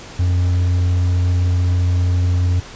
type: tone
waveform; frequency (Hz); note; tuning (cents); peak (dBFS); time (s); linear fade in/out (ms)
triangle; 89.4; F2; +41; -11; 0.19-2.6; 5
effects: pink hiss -36 dBFS RMS until 2.75 s + resampled to 16000 Hz